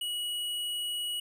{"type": "tone", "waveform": "square", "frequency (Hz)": 2917, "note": "F#7", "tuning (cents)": -25, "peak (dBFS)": -32, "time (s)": [0.01, 1.2], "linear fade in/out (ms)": 5, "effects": []}